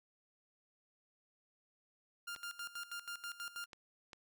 sawtooth tone with tremolo, 1400 Hz, F6, 4 cents sharp, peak -38 dBFS, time 2.27-3.66 s, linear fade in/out 10 ms, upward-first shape square, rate 6.2 Hz, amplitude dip 80%
clicks, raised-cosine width 0.2 ms, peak -33 dBFS, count 3, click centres 2.362 / 3.732 / 4.132 s
effects none

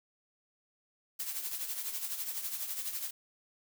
blue noise with tremolo, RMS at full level -35 dBFS, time 1.19-3.11 s, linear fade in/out 10 ms, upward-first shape triangle, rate 12 Hz, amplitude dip 65%, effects none

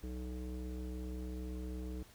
square tone with low-pass filter, 62.4 Hz, B1, 19 cents sharp, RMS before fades -42 dBFS, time 0.03-2.03 s, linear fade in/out 5 ms, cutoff 380 Hz, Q 3, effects pink hiss -61 dBFS RMS until 2.14 s

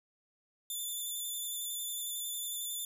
5% pulse tone with vibrato, 3520 Hz, A7, in tune, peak -29 dBFS, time 0.7-2.85 s, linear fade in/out 2 ms, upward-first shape square, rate 11 Hz, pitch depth 19 cents each way, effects none

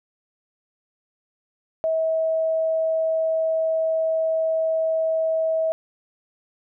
sine tone, 644 Hz, E5, 41 cents flat, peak -19 dBFS, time 1.84-5.72 s, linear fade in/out 0 ms, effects none

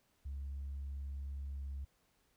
sine tone with pitch glide, 69.3 to 68.82 Hz, C#2 to C#2, 0 to -12 cents, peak -38 dBFS, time 0.25-1.85 s, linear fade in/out 10 ms, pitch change -12 cents, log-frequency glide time 1.53-1.61 s, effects tanh soft clip ceiling -37 dBFS + pink hiss -75 dBFS RMS until 2.36 s

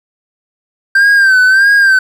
triangle tone with vibrato, 1568 Hz, G6, in tune, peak -3 dBFS, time 0.95-1.99 s, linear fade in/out 5 ms, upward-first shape sine, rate 1.6 Hz, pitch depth 75 cents each way, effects none

